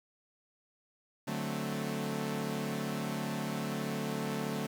sawtooth chord, D dominant seventh, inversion none, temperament equal, 146.83 / 185 / 220 / 261.6 Hz, D3 / F#3 / A3 / C4, 0 / 0 / 0 / 0 cents, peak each -35 / -36 / -33 / -38 dBFS, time 1.27-4.67 s, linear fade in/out 10 ms, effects 10-bit

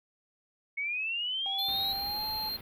sine linear sweep, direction up, 2198 to 3951 Hz, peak -30 dBFS, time 0.77-1.93 s, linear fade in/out 10 ms
triangle tone with pitch glide, 784 to 859.9 Hz, G5 to A5, 0 to -40 cents, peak -36 dBFS, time 1.46-2.49 s, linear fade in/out 0 ms, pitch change +160 cents, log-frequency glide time 1.96-2.26 s
square tone, 4186 Hz, C8, in tune, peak -33 dBFS, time 1.58-2.57 s, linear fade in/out 10 ms
pink band-stop noise, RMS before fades -47 dBFS, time 1.68-2.61 s, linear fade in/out 2 ms, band 4300 to 11000 Hz, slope 48 dB/octave
effects none

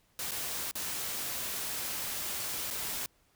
white noise with dropouts, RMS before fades -36 dBFS, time 0.19-3.06 s, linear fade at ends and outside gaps 1 ms, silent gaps 0.31-0.317 / 0.712-0.754 / 2.704-2.709 s, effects pink hiss -69 dBFS RMS until 3.35 s

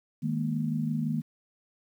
sine chord, D# suspended fourth, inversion none, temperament just, 155.56 / 207.4 / 233.3 Hz, D#3 / G#3 / A#3, 0 / -2 / +2 cents, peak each -30 / -34 / -30 dBFS, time 0.22-1.22 s, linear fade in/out 20 ms, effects 10-bit

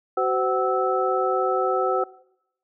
sine tone cluster, 375.8 / 515 / 752 / 1308 Hz, F#4 / C5 / F#5 / E6, +27 / -28 / +28 / -14 cents, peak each -25 dBFS, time 0.17-2.04 s, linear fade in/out 5 ms, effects noise-tail reverb RT60 0.8 s tail -21 dB re dry

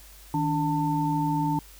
sine tone cluster, 156.4 / 290.3 / 894 Hz, D#3 / D4 / A5, +9 / -20 / +27 cents, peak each -27 dBFS, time 0.34-1.59 s, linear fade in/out 2 ms, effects added 50 Hz sine -49 dBFS peak until 1.79 s + white hiss -51 dBFS RMS until 1.79 s

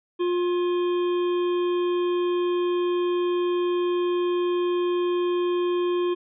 harmonic tone with a mistuned harmonic, 354 Hz, F4, 23 cents sharp, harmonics 1 / 3 / 5 / 7 / 9 / 10, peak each -21 / -33 / -46 / -44 / -41 / -51 dBFS, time 0.19-6.15 s, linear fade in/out 20 ms, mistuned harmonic 5, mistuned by -70 cents, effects none

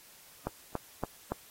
click train, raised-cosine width 1 ms, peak -18 dBFS, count 4, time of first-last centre 0.47-1.32 s, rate 3.53 Hz, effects white hiss -56 dBFS RMS until 1.5 s + AAC 48 kbps

